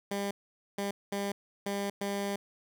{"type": "tone bursts at uneven times", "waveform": "15% pulse", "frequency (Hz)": 200, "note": "G3", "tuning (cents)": 35, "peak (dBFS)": -25, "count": 5, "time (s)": [[0.11, 0.31], [0.78, 0.91], [1.12, 1.32], [1.66, 1.9], [2.01, 2.36]], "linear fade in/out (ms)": 5, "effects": []}